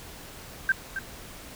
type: tone with echo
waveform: sine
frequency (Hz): 1568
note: G6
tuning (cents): 0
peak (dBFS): -18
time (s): 0.69-0.72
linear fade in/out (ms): 2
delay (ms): 270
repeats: 1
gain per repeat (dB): -10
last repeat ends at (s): 0.99
effects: pink hiss -44 dBFS RMS until 1.55 s